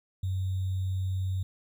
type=tone with sample-and-hold; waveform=sine; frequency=94 Hz; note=F#2; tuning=28 cents sharp; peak=-27 dBFS; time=0.23-1.43 s; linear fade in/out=5 ms; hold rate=3675 Hz; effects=none